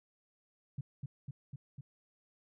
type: tone with echo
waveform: sine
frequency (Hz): 136.6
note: C#3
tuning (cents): -25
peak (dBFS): -35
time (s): 0.78-0.81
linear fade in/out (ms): 5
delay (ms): 250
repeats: 4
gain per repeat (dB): -2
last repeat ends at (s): 1.81
effects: none